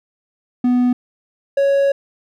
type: tone pair in turn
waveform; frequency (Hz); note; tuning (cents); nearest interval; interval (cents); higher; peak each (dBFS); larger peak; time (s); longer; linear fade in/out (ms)
triangle; 247.4 / 555.4; B3 / C#5; +3 / +3; octave + major second; 1400; second; -10; neither; 0.64-0.93 / 1.57-1.92; second; 5
effects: none